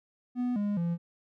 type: tone with pitch steps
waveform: triangle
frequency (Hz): 246.9 / 205.2 / 170.6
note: B3 / G#3 / F3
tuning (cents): 0 / -21 / -40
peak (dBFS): -25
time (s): 0.35-0.98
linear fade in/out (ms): 50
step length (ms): 210
effects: none